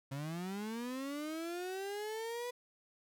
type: linear sweep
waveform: 35% pulse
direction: up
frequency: 132.9 to 493.9 Hz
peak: -37 dBFS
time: 0.11-2.51 s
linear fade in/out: 10 ms
effects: none